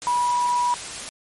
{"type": "tone in noise", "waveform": "sine", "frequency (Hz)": 975, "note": "B5", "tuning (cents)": -23, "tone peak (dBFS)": -18, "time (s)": [0.07, 0.74], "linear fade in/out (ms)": 0, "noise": "white", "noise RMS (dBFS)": -33, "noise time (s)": [0.02, 1.09], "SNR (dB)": 12, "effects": ["MP3 48 kbps"]}